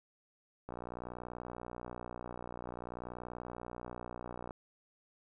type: click train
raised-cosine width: 1 ms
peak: -29 dBFS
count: 232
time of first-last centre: 0.69-4.508 s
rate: 60.5 Hz
effects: none